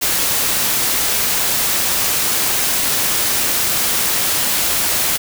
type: noise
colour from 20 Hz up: white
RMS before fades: -17 dBFS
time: 0.01-5.18 s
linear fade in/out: 20 ms
effects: none